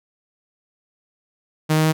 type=tone with pitch steps; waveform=sawtooth; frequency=155.56 / 156.64 / 157.73 Hz; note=D#3 / D#3 / D#3; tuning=0 / +12 / +24 cents; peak=-11 dBFS; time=1.69-1.93 s; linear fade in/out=20 ms; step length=80 ms; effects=none